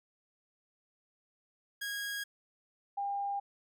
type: tone pair in turn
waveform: sawtooth / sine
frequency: 1642 / 801.8 Hz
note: G#6 / G5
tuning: -20 / +39 cents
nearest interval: octave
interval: 1241 cents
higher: first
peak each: -32 / -32 dBFS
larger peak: neither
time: 1.81-2.24 / 2.97-3.4 s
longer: neither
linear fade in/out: 10 ms
effects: none